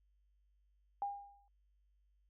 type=tone with exponential decay; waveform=sine; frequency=806 Hz; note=G5; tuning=48 cents sharp; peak=-33 dBFS; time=1.02-1.48 s; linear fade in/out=1 ms; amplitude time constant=100 ms; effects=added 50 Hz sine -70 dBFS peak until 2.29 s